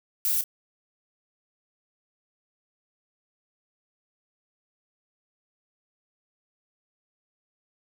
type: noise with echo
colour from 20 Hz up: violet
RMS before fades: -25 dBFS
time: 0.25-0.41 s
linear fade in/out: 0 ms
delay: 29 ms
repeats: 1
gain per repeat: -10 dB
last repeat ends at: 0.439 s
effects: none